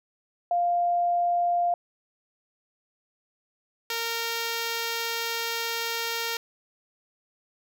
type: tone pair in turn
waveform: sine / 5% pulse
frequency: 699 / 461.7 Hz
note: F5 / A#4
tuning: +1 / -17 cents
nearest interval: perfect fifth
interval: 718 cents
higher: first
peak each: -21 / -16 dBFS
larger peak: second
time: 0.51-1.74 / 3.9-6.37 s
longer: second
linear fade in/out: 2 ms
effects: none